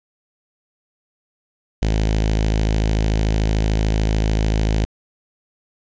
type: tone with notch filter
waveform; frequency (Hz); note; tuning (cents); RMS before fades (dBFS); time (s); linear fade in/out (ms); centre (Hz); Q
sawtooth; 53.5; A1; -48; -18; 1.82-4.85; 0; 1200; 1.3
effects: resampled to 16000 Hz + 8-bit